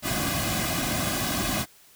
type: noise with comb filter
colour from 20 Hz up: pink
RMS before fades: -27 dBFS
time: 0.02-1.66 s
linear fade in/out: 50 ms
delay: 2.2 ms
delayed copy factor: -0.9
effects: white hiss -55 dBFS RMS until 1.95 s